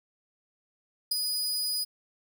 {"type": "tone with ADSR envelope", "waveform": "sawtooth", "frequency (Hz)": 4955, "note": "D#8", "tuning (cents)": -8, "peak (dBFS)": -20, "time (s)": [1.11, 1.85], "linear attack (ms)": 7, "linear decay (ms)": 17, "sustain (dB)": -5, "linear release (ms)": 22, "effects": []}